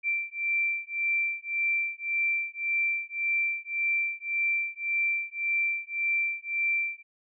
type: beating tone pair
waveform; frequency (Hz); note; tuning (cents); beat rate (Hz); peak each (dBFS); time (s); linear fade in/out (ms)
sine; 2349 / 2350.8; D7 / D7; 0 / +1; 1.8; -29; 0.03-7.03; 50
effects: none